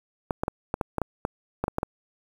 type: clicks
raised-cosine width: 1 ms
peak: -11 dBFS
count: 12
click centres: 0.308 / 0.435 / 0.481 / 0.741 / 0.812 / 0.983 / 1.017 / 1.251 / 1.64 / 1.681 / 1.784 / 1.831 s
effects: 7-bit